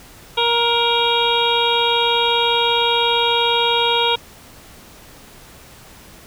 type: harmonic tone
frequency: 470 Hz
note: A#4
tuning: 14 cents sharp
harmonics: 1 / 2 / 3 / 5 / 6 / 7 / 8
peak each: -21 / -19 / -27 / -25 / -26 / -21 / -22 dBFS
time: 0.37-4.16 s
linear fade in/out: 10 ms
effects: pink hiss -43 dBFS RMS until 6.26 s